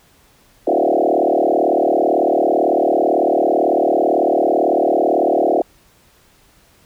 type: tone with frequency modulation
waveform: sine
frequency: 521 Hz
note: C5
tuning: 7 cents flat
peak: -12 dBFS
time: 0.67-5.62 s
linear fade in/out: 5 ms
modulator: 38 Hz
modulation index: 5.7
effects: pink hiss -53 dBFS RMS until 6.85 s